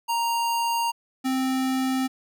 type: tone pair in turn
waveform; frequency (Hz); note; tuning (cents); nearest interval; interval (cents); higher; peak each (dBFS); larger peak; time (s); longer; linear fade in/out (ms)
square; 932.3 / 261.6; A#5 / C4; 0 / 0; octave + minor seventh; 2200; first; -23; neither; 0.08-0.92 / 1.24-2.08; neither; 20
effects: none